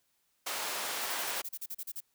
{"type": "high-pass noise", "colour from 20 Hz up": "pink", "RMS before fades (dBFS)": -36, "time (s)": [0.46, 1.42], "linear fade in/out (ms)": 10, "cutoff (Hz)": 650, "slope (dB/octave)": 12}
{"type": "noise bursts", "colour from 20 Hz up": "violet", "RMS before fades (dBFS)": -39, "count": 12, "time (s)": [1.01, 2.006], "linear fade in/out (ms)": 10, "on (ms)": 50, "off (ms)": 36}
{"effects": ["white hiss -75 dBFS RMS until 2.14 s"]}